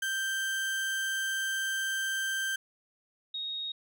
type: tone pair in turn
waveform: 35% pulse / sine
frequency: 1568 / 3747 Hz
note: G6 / A#7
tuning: 0 / +8 cents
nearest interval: octave + minor third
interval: 1508 cents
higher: second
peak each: -28 / -33 dBFS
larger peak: first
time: 0.02-2.56 / 3.34-3.72 s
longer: first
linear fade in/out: 5 ms
effects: none